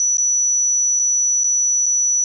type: tone with dropouts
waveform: sine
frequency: 5920 Hz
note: F#8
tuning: in tune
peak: -14 dBFS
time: 0-2.24 s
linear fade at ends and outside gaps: 1 ms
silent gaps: 0.171-0.182 / 0.992-0.996 / 1.436-1.442 / 1.859-1.863 s
effects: none